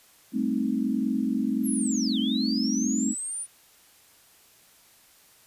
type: chord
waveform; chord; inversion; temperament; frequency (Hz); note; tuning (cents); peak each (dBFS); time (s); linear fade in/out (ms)
sine; A half-diminished seventh; third; equal; 196 / 220 / 261.6 / 311.1; G3 / A3 / C4 / Eb4; 0 / 0 / 0 / 0; -33 / -27 / -27 / -32; 0.32-3.15; 50
type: linear two-way sweep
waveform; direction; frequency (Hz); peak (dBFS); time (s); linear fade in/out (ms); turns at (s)
sine; down then up; 11790 to 2992 to 9590; -30; 1.63-3.47; 50; 2.19
effects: white hiss -57 dBFS RMS until 5.46 s + resampled to 32000 Hz